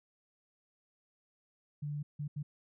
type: tone bursts at uneven times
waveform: sine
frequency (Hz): 146.83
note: D3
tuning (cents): 0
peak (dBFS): -35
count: 3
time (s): 1.82-2.03 / 2.19-2.28 / 2.36-2.43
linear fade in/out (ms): 10
effects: none